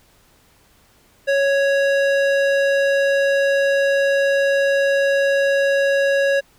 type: tone with band-pass filter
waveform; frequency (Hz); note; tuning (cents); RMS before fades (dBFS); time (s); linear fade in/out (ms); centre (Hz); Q
square; 554.4; C#5; 0; -17; 1.27-6.41; 20; 1200; 0.78
effects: pink hiss -55 dBFS RMS until 6.58 s